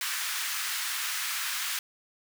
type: high-pass noise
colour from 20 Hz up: pink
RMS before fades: -32 dBFS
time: 0.01-1.79 s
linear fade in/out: 2 ms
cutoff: 1300 Hz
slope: 24 dB/octave
effects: none